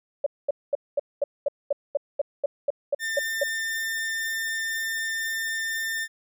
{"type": "tone bursts", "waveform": "sine", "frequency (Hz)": 570, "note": "C#5", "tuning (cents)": 48, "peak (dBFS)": -19, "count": 14, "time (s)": [0.24, 3.436], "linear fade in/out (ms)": 5, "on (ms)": 24, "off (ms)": 220}
{"type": "tone", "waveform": "40% pulse", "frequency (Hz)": 1798, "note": "A6", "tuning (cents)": 37, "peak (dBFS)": -26, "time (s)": [2.99, 6.08], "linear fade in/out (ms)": 50}
{"effects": []}